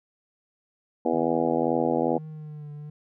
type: harmonic tone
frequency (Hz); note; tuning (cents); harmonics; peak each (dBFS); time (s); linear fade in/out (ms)
82.41; E2; 0; 3 / 4 / 5 / 6 / 7 / 8 / 9 / 10; -28 / -28 / -31 / -27 / -33 / -32 / -31 / -33; 1.05-2.18; 5
type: tone with vibrato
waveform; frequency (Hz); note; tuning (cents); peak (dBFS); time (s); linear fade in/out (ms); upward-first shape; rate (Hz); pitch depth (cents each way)
triangle; 151.6; D#3; -45; -34; 1.13-2.9; 5; triangle; 1.1; 55
effects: none